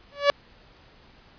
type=tone with exponential growth; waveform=sawtooth; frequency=571 Hz; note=D5; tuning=49 cents flat; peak=-9 dBFS; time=0.12-0.3 s; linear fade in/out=0 ms; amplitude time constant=39 ms; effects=pink hiss -54 dBFS RMS until 1.38 s + resampled to 11025 Hz